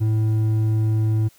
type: tone with hard clipping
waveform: sine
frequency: 109.3 Hz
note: A2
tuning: 11 cents flat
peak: -18 dBFS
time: 0-1.29 s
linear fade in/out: 20 ms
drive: 5 dB
effects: white hiss -55 dBFS RMS until 1.38 s